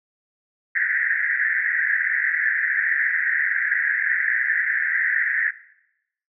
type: band-pass noise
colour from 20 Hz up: pink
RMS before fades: -22 dBFS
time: 0.75-5.51 s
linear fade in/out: 10 ms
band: 1600 to 2000 Hz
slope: 96 dB/octave
effects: noise-tail reverb RT60 0.8 s tail -17 dB re dry